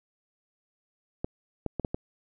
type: clicks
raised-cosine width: 2 ms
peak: -16 dBFS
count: 5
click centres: 1.245 / 1.663 / 1.797 / 1.848 / 1.945 s
effects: none